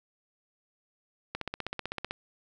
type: click train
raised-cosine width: 0.3 ms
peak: -17 dBFS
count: 13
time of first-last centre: 1.35-2.109 s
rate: 15.8 Hz
effects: none